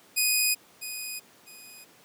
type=tone with echo; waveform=10% pulse; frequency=2489 Hz; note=D#7; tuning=in tune; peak=-13 dBFS; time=0.16-0.55 s; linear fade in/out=20 ms; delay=650 ms; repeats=2; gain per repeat=-12 dB; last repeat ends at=1.85 s; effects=pink hiss -56 dBFS RMS until 2.04 s + high-pass 200 Hz 12 dB/octave